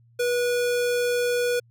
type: tone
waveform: square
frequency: 486.3 Hz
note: B4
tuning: 27 cents flat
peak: -22 dBFS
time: 0.19-1.6 s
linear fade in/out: 10 ms
effects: added 117 Hz sine -54 dBFS peak until 1.7 s